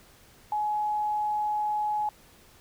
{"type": "tone", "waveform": "sine", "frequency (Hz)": 843, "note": "G#5", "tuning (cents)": 26, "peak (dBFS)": -25, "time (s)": [0.52, 2.09], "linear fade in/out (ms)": 2, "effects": ["pink hiss -56 dBFS RMS until 2.6 s"]}